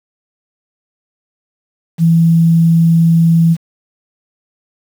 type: tone with quantisation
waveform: sine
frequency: 165.7 Hz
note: E3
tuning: 9 cents sharp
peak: -6 dBFS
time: 1.98-3.57 s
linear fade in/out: 50 ms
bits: 6
effects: none